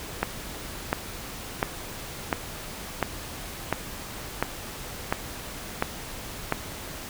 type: click train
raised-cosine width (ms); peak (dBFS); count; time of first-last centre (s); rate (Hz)
0.5; -7; 10; 0.23-6.524; 1.43
effects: pink hiss -38 dBFS RMS until 7.09 s